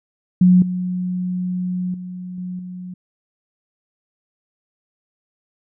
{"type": "tone with level steps", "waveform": "sine", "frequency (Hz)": 181.4, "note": "F#3", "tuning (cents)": -34, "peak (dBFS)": [-8, -20, -28, -25, -29], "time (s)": [0.41, 2.94], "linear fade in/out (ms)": 5, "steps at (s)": [0.62, 1.94, 2.38, 2.59], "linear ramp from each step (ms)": 2, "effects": []}